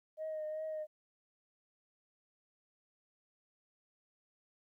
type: tone with vibrato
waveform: sine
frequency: 622.3 Hz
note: D#5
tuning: in tune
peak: -36 dBFS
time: 0.17-0.87 s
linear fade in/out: 50 ms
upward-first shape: triangle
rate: 2.6 Hz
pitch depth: 29 cents each way
effects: tanh soft clip ceiling -34 dBFS + 13-bit